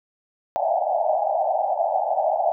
white band-pass noise, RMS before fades -22 dBFS, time 0.56-2.52 s, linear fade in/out 0 ms, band 600 to 820 Hz, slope 96 dB/octave, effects none

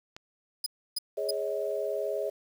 click, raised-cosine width 0.2 ms, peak -25 dBFS, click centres 0.165 s
sawtooth tone bursts, 4988 Hz, D#8, 3 cents sharp, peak -25 dBFS, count 3, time 0.64-1.309 s, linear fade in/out 5 ms, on 23 ms, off 300 ms
sine chord, Ab suspended fourth, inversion none, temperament equal with one note detuned, 415.3 / 554.4 / 634.6 Hz, Ab4 / Db5 / Eb5, 0 / 0 / +34 cents, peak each -33 dBFS, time 1.17-2.3 s, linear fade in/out 10 ms
effects 9-bit

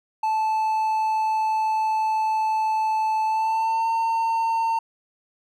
triangle tone with pitch glide, 874 to 907.4 Hz, A5 to A#5, -12 to -47 cents, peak -18 dBFS, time 0.23-4.79 s, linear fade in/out 5 ms, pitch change +65 cents, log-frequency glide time 3.26-3.88 s, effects none

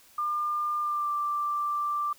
sine tone with pitch glide, 1200 to 1177.3 Hz, D6 to D6, +37 to +4 cents, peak -26 dBFS, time 0.18-2.13 s, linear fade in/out 5 ms, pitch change -33 cents, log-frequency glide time 0.81-1.1 s, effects white hiss -57 dBFS RMS until 2.18 s

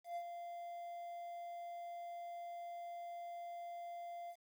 triangle tone with ADSR envelope, 692 Hz, F5, 16 cents flat, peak -37 dBFS, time 0.04-4.36 s, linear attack 120 ms, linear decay 67 ms, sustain -6 dB, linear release 63 ms, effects 11-bit

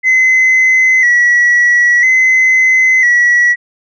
sine tone with vibrato, 1988 Hz, B6, 11 cents sharp, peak -4 dBFS, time 0.03-3.56 s, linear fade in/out 50 ms, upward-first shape square, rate 0.5 Hz, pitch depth 48 cents each way, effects tanh soft clip ceiling -4 dBFS

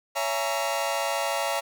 sawtooth chord, A# half-diminished seventh, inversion first, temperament just, 559.4 / 671.3 / 839.1 / 932.3 Hz, C#5 / E5 / G#5 / A#5, +16 / +31 / +18 / 0 cents, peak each -26 / -26 / -28 / -28 dBFS, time 0.15-1.61 s, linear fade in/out 20 ms, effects none

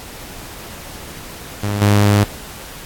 sawtooth tone with level steps, 102.7 Hz, G#2, 19 cents flat, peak -14 / -6 dBFS, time 1.63-2.24 s, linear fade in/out 5 ms, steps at 1.81 s, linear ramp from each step 10 ms, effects pink hiss -34 dBFS RMS until 2.85 s + AAC 64 kbps

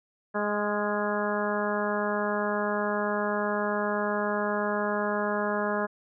harmonic tone with a mistuned harmonic, 207.7 Hz, G#3, in tune, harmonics 1 / 2 / 3 / 4 / 5 / 6 / 7 / 8, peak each -32 / -32 / -31 / -36 / -34 / -37 / -37 / -35 dBFS, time 0.34-5.87 s, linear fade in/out 20 ms, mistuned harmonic 7, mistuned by -31 cents, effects none

